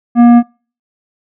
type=tone with tanh clipping; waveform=sine; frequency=238.3 Hz; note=A#3; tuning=38 cents sharp; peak=-4 dBFS; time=0.15-0.43 s; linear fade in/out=50 ms; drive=11 dB; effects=noise-tail reverb RT60 0.4 s tail -26 dB re dry